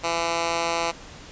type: tone with high-pass filter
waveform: 10% pulse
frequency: 167.9 Hz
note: E3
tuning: 32 cents sharp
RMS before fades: -25 dBFS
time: 0.03-0.92 s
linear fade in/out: 20 ms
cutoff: 580 Hz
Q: 0.59
effects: pink hiss -43 dBFS RMS until 1.31 s + resampled to 16000 Hz